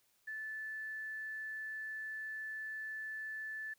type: tone with quantisation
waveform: sine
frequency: 1747 Hz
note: A6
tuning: 13 cents flat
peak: -40 dBFS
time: 0.27-3.74 s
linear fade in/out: 10 ms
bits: 11
effects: white hiss -74 dBFS RMS until 3.78 s